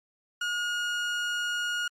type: tone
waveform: 30% pulse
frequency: 1436 Hz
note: F6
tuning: 48 cents sharp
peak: -25 dBFS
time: 0.41-1.88 s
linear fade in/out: 5 ms
effects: low-pass 7000 Hz 12 dB/octave + Opus 48 kbps